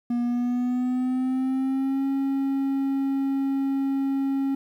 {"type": "tone with pitch glide", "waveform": "triangle", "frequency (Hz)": [240, 272.5], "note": ["B3", "C#4"], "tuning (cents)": [-49, -29], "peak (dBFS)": -20, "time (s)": [0.1, 4.55], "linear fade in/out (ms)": 5, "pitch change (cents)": 220, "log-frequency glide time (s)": [0.22, 2.06], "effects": ["10-bit"]}